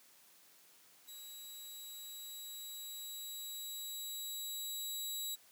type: tone with level ramp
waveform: 15% pulse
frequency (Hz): 3900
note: B7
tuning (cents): -23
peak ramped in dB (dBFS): -42 to -31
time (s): 1.07-5.36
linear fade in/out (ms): 20
effects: white hiss -64 dBFS RMS until 5.51 s + high-pass 150 Hz 12 dB/octave